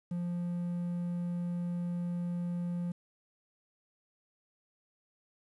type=tone with quantisation; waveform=triangle; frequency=174.7 Hz; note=F3; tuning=1 cent sharp; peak=-30 dBFS; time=0.11-2.92 s; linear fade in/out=5 ms; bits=10; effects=resampled to 22050 Hz